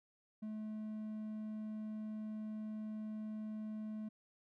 triangle tone, 215.4 Hz, A3, 37 cents flat, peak -39 dBFS, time 0.42-4.09 s, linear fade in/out 10 ms, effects none

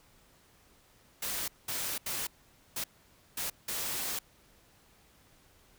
white noise bursts at uneven times, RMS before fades -35 dBFS, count 6, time 1.22-1.48 / 1.68-1.98 / 2.06-2.27 / 2.76-2.84 / 3.37-3.5 / 3.68-4.19 s, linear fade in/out 5 ms, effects pink hiss -63 dBFS RMS until 5.78 s

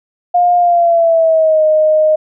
sine tone with pitch glide, 708 to 619.9 Hz, F5 to D#5, +23 to -7 cents, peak -7 dBFS, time 0.34-2.16 s, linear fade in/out 10 ms, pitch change -230 cents, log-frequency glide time 0.57-1.64 s, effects none

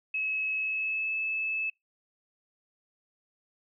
sine tone with pitch glide, 2576 to 2610 Hz, E7 to E7, -41 to -18 cents, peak -28 dBFS, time 0.14-1.7 s, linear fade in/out 5 ms, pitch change +23 cents, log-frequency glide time 0.56-1.14 s, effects noise-tail reverb RT60 0.2 s tail -25 dB re dry

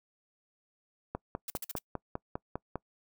click train, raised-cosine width 1 ms, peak -20 dBFS, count 9, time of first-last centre 1.15-2.756 s, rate 4.98 Hz
blue noise bursts, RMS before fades -38 dBFS, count 5, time 1.48-1.785 s, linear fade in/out 2 ms, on 21 ms, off 50 ms
effects noise-tail reverb RT60 0.1 s tail -25 dB re dry

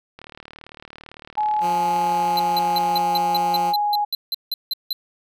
click train, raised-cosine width 0.3 ms, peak -23 dBFS, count 107, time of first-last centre 0.19-2.994 s, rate 37.8 Hz
sine tone with pitch glide, 848 to 829.6 Hz, G#5 to G#5, +36 to -2 cents, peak -18 dBFS, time 1.37-4.05 s, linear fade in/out 10 ms, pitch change -38 cents, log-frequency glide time 1.77-3.12 s
10% pulse tone, 176.6 Hz, F3, 20 cents sharp, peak -19 dBFS, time 1.6-3.74 s, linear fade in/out 50 ms
square tone bursts, 4059 Hz, B7, 47 cents sharp, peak -21 dBFS, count 14, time 2.37-4.93 s, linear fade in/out 2 ms, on 25 ms, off 170 ms
effects none

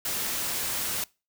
white noise, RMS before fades -30 dBFS, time 0.05-1.04 s, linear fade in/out 2 ms, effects noise-tail reverb RT60 0.3 s tail -24 dB re dry

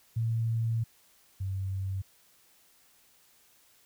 sine tone pair in turn, 114 / 95.86 Hz, A#2 / G2, -38 / -38 cents, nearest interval minor third, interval 300 cents, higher first, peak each -26 / -30 dBFS, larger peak first, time 0.16-0.84 / 1.4-2.02 s, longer first, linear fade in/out 10 ms, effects white hiss -63 dBFS RMS until 3.85 s

